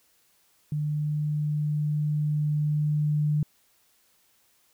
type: tone with level ramp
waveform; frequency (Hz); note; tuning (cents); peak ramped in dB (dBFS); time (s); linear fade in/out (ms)
sine; 149.9; D3; +36; -25 to -21; 0.72-3.43; 2
effects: white hiss -65 dBFS RMS until 4.73 s